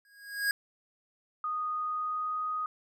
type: tone with exponential growth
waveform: square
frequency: 1642 Hz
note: G#6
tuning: 20 cents flat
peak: -24 dBFS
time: 0.05-0.51 s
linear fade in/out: 1 ms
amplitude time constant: 100 ms
type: tone with pitch glide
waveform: sine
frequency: 1238 to 1247.3 Hz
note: D#6 to D#6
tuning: -9 to +4 cents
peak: -30 dBFS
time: 1.44-2.66 s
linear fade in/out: 2 ms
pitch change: +13 cents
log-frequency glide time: 1.77-2.43 s
effects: none